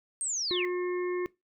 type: linear sweep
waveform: sine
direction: down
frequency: 8660 to 1975.5 Hz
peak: -29 dBFS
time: 0.21-0.65 s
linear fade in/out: 0 ms
type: harmonic tone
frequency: 358.6 Hz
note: F4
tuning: 46 cents sharp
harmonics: 1 / 3 / 5 / 6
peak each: -28 / -41 / -45 / -44 dBFS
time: 0.51-1.26 s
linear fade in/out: 0 ms
effects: noise-tail reverb RT60 0.2 s tail -20 dB re dry